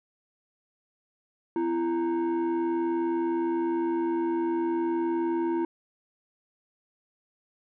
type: tone with frequency modulation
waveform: sine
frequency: 336.3 Hz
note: E4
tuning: 35 cents sharp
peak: -22 dBFS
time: 1.56-5.65 s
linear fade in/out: 2 ms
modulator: 593 Hz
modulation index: 0.63
effects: tanh soft clip ceiling -23 dBFS